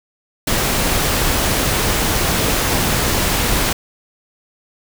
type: noise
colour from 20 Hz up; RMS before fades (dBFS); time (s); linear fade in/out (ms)
pink; -17; 0.47-3.73; 5
effects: none